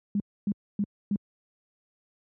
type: tone bursts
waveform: sine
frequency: 203.2 Hz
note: G#3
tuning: 38 cents flat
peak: -23 dBFS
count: 4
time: 0.15-1.16 s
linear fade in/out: 2 ms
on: 50 ms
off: 270 ms
effects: high-pass 80 Hz 12 dB/octave